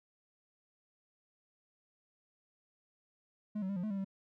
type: tone with pitch steps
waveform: triangle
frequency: 211 / 188.9 / 199 / 177.1 / 215.1 / 197 / 193.6 Hz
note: G#3 / F#3 / G3 / F3 / A3 / G3 / G3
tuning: +28 / +36 / +26 / +24 / -39 / +9 / -21 cents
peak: -32 dBFS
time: 3.55-4.047 s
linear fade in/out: 10 ms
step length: 71 ms
effects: none